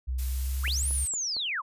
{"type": "tone with pitch glide", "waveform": "sine", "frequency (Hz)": [63.6, 67.34], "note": ["C2", "C#2"], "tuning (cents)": [-48, -50], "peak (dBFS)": -27, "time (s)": [0.07, 1.06], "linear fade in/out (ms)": 20, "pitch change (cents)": 98, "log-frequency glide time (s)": [0.29, 0.7]}
{"type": "noise", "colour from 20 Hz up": "blue", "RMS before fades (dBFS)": -40, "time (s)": [0.18, 1.08], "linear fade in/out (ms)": 10}
{"type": "linear two-way sweep", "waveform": "sine", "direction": "up then down", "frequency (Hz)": [932.3, 10500, 932.3], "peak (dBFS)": -28, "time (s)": [0.63, 1.62], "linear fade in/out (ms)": 20, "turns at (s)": 0.9}
{"type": "click train", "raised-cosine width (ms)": 1, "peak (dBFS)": -31, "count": 4, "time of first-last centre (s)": [0.68, 1.366], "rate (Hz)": 4.37}
{"effects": ["resampled to 32000 Hz"]}